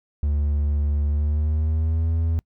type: tone with pitch glide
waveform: triangle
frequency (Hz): 73 to 81.94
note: D2 to E2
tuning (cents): -10 to -10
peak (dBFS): -17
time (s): 0.23-2.39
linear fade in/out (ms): 0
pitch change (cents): +200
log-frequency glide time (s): 1.07-2.08
effects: noise-tail reverb RT60 0.1 s tail -26 dB re dry